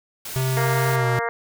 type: noise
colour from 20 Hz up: white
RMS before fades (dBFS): -33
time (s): 0.25-0.96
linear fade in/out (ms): 5
type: tone with pitch glide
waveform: square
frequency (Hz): 130.81 to 124.04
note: C3 to B2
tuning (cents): 0 to +8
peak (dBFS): -21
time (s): 0.36-1.19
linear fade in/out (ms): 0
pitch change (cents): -92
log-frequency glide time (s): 0.95-1.06
type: harmonic tone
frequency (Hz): 233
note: A#3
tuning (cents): -1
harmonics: 2 / 3 / 4 / 5 / 6 / 7 / 8 / 9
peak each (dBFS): -27 / -29 / -30 / -31 / -32 / -32 / -33 / -34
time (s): 0.57-1.29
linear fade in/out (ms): 0
effects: none